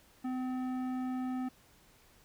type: tone with tanh clipping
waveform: triangle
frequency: 255.5 Hz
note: C4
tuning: 41 cents flat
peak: -35 dBFS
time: 0.24-1.49 s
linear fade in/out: 10 ms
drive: 17 dB
effects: pink hiss -63 dBFS RMS until 2.24 s